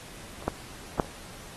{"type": "clicks", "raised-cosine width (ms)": 1, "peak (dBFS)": [-27, -12, -8, -29], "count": 4, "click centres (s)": [0.425, 0.48, 0.998, 1.046], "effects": ["pink hiss -46 dBFS RMS until 1.56 s", "AAC 32 kbps"]}